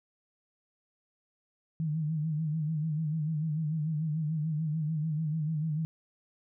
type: tone with vibrato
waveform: sine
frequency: 155.56 Hz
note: D#3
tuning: in tune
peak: -28 dBFS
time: 1.8-5.85 s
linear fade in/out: 0 ms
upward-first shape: sine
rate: 6.8 Hz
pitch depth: 77 cents each way
effects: none